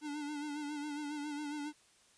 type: tone with vibrato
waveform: square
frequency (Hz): 294.8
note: D4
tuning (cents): +7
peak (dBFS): -39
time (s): 0.01-1.73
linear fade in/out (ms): 50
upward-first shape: sine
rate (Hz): 7.3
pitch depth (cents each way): 49
effects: white hiss -66 dBFS RMS until 2.17 s + resampled to 22050 Hz